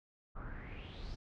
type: noise with low-pass filter sweep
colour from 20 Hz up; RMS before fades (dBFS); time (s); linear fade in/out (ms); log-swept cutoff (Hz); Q
brown; -45; 0.35-1.16; 20; 1200 to 5200; 5.5
effects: none